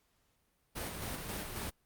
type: noise with tremolo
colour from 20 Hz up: pink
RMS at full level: -39 dBFS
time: 0.75-1.71 s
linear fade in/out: 20 ms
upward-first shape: square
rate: 3.7 Hz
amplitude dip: 35%
effects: pink hiss -75 dBFS RMS until 1.85 s + Opus 48 kbps